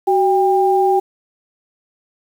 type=tone pair together; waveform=sine; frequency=376.1 / 796.9 Hz; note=F#4 / G5; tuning=+28 / +28 cents; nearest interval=octave + minor second; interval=1300 cents; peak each=-14 dBFS; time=0.07-1 s; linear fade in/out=10 ms; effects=7-bit